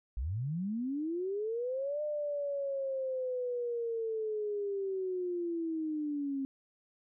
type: linear two-way sweep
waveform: sine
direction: up then down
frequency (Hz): 51.3 to 603 to 268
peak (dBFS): -32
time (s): 0.17-6.45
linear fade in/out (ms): 0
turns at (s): 2.02
effects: none